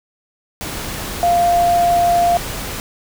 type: tone in noise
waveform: sine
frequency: 696 Hz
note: F5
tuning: 6 cents flat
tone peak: -11 dBFS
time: 1.23-2.37 s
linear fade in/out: 0 ms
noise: pink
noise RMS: -26 dBFS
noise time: 0.61-2.8 s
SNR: +12 dB
effects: none